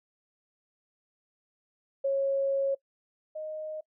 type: tone pair in turn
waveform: sine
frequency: 548 / 620.3 Hz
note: C#5 / D#5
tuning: -20 / -5 cents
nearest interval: major second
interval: 215 cents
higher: second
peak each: -24 / -34 dBFS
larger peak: first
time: 2.04-2.75 / 3.35-3.81 s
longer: first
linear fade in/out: 10 ms
effects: noise-tail reverb RT60 0.1 s tail -23 dB re dry